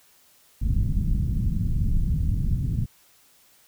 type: low-pass noise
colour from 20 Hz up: pink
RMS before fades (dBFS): -23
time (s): 0.61-2.86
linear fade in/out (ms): 10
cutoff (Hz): 180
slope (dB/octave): 24
effects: white hiss -58 dBFS RMS until 3.67 s